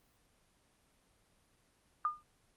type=tone with exponential decay; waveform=sine; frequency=1212 Hz; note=D#6; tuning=46 cents flat; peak=-26 dBFS; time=2.05-2.23 s; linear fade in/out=1 ms; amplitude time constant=37 ms; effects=pink hiss -71 dBFS RMS until 2.56 s + Opus 24 kbps